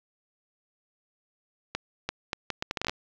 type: accelerating click train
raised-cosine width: 0.2 ms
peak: -11 dBFS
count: 12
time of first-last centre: 1.75-2.895 s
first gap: 340 ms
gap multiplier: 0.71
effects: low-pass 5000 Hz 12 dB/octave + 8-bit